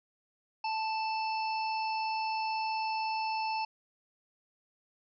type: harmonic tone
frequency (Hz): 881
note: A5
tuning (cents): +2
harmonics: 1 / 3 / 5 / 6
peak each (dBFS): -31 / -39 / -45 / -44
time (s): 0.64-3.65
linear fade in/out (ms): 5
effects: none